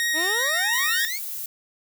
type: tone with vibrato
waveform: sawtooth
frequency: 1864.7 Hz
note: A#6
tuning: in tune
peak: -18 dBFS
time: 0-1.05 s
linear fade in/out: 0 ms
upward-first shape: triangle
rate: 2.9 Hz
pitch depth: 20 cents each way
type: exponential sweep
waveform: 20% pulse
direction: up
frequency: 293 to 2345 Hz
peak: -23 dBFS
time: 0.13-1.2 s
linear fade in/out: 50 ms
type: noise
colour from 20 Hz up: violet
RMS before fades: -32 dBFS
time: 0.73-1.46 s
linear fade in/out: 2 ms
effects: none